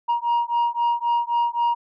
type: beating tone pair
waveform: sine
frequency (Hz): 944 / 947.8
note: A#5 / A#5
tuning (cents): +22 / +28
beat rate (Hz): 3.8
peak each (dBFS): -20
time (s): 0.08-1.75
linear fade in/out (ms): 20
effects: tanh soft clip ceiling -16 dBFS